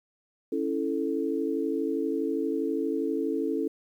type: chord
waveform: sine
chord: A major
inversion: first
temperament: equal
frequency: 277.2 / 329.6 / 440 Hz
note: C#4 / E4 / A4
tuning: 0 / 0 / 0 cents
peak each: -30 dBFS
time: 0.52-3.68 s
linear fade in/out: 5 ms
effects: 10-bit